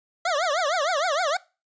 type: tone with vibrato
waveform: 25% pulse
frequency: 646 Hz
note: E5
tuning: 35 cents flat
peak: -18 dBFS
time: 0.25-1.37 s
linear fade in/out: 5 ms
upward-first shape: triangle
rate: 6.5 Hz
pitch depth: 300 cents each way
effects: noise-tail reverb RT60 0.3 s tail -22 dB re dry + resampled to 16000 Hz